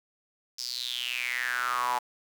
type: tone with high-pass filter sweep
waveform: sawtooth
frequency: 123.47 Hz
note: B2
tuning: in tune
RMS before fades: -31 dBFS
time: 0.58-1.99 s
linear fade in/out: 10 ms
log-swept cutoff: 5300 to 880 Hz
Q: 7.7
effects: 8-bit